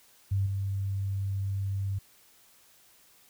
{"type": "tone with level steps", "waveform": "sine", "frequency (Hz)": 98, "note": "G2", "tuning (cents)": 0, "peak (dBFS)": [-24, -28], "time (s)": [0.31, 1.99], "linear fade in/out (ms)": 10, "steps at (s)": 0.46, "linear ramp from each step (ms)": 5, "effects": ["white hiss -60 dBFS RMS until 3.29 s"]}